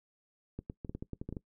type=clicks; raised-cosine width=3 ms; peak=-26 dBFS; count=11; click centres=0.59 / 0.699 / 0.848 / 0.895 / 0.95 / 1.025 / 1.133 / 1.215 / 1.29 / 1.326 / 1.368 s; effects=noise-tail reverb RT60 0.1 s tail -20 dB re dry